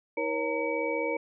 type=tone cluster; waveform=sine; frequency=319.6 / 475.6 / 551 / 919 / 2279 Hz; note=D#4 / A#4 / C#5 / A#5 / C#7; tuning=+47 / +35 / -11 / -25 / +47 cents; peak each=-35 / -31 / -33 / -36 / -34 dBFS; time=0.17-1.17 s; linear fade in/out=5 ms; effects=none